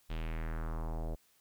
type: tone with low-pass filter sweep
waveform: square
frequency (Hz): 40.22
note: E1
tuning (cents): -42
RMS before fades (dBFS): -37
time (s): 0.09-1.16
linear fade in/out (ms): 20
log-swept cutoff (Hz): 3400 to 580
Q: 2.4
effects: white hiss -69 dBFS RMS until 1.4 s